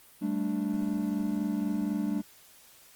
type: chord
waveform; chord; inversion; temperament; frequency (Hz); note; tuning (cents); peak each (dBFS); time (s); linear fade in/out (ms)
triangle; G suspended second; none; equal; 196 / 220 / 293.7; G3 / A3 / D4; 0 / 0 / 0; -30; 0.21-2.22; 20
effects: white hiss -56 dBFS RMS until 2.95 s + Opus 32 kbps